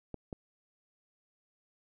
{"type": "clicks", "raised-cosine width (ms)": 2, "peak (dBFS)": -26, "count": 2, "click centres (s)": [0.143, 0.328], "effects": []}